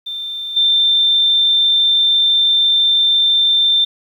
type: tone with level steps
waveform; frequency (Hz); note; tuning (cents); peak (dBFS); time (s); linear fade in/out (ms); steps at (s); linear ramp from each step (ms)
sine; 3574; A7; +26; -22 / -10; 0.06-3.85; 10; 0.56; 10
effects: 8-bit